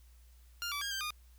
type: tone with pitch steps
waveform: 15% pulse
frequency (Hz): 1403 / 1153 / 1621 / 1574 / 1220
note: F6 / D6 / G#6 / G6 / D#6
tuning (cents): +8 / -32 / -42 / +7 / -34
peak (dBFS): -29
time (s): 0.62-1.105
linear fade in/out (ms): 0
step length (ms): 97
effects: added 60 Hz sine -56 dBFS peak until 1.38 s + white hiss -69 dBFS RMS until 1.38 s